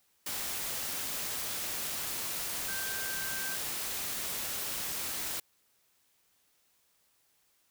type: tone in noise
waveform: sine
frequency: 1564 Hz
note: G6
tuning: 4 cents flat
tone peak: -39 dBFS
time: 2.68-3.56 s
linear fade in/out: 5 ms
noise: white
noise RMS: -36 dBFS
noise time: 0.26-5.4 s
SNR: -6 dB
effects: white hiss -71 dBFS RMS until 7.7 s